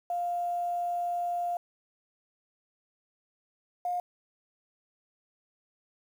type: tone pair in turn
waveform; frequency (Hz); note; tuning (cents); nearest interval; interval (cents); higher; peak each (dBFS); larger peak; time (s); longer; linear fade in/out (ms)
sine; 701 / 712; F5 / F5; +6 / +33; unison; 27; second; -28; neither; 0.1-1.57 / 3.85-4; first; 2
effects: 9-bit